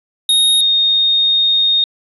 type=tone pair in turn; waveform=square / sine; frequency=3729 / 3699 Hz; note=A#7 / A#7; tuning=0 / -14 cents; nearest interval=unison; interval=14 cents; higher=first; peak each=-10 dBFS; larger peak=neither; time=0.29-0.61 / 0.61-1.84 s; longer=second; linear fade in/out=2 ms; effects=resampled to 32000 Hz